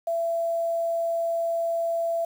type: tone with quantisation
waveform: sine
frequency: 670 Hz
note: E5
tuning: 28 cents sharp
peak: -23 dBFS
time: 0.07-2.25 s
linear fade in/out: 5 ms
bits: 8
effects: none